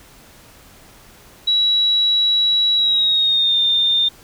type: tone with pitch glide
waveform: sine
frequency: 3900 to 3618 Hz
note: B7 to A7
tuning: -23 to +48 cents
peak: -13 dBFS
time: 1.47-4.09 s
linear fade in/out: 10 ms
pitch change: -129 cents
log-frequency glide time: 2.75-3.58 s
effects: pink hiss -46 dBFS RMS until 4.23 s